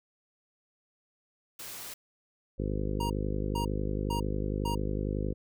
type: noise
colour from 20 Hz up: white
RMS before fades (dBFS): -42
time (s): 1.59-1.94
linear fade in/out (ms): 5
type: harmonic tone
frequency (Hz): 51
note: G#1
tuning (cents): -31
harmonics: 1 / 2 / 3 / 4 / 5 / 6 / 7 / 8 / 9 / 10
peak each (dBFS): -33 / -36 / -38 / -39 / -40 / -41 / -41 / -42 / -43 / -43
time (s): 2.58-5.34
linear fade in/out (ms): 20
type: tone bursts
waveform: square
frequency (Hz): 942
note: A#5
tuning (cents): +18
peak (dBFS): -33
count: 4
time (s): 3-4.75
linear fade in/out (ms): 5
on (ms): 100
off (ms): 450
effects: none